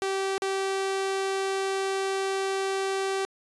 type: tone with dropouts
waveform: sawtooth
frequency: 387.2 Hz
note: G4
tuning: 21 cents flat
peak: -22 dBFS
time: 0.02-3.25 s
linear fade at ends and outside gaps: 0 ms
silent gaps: 0.38-0.421 s
effects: resampled to 22050 Hz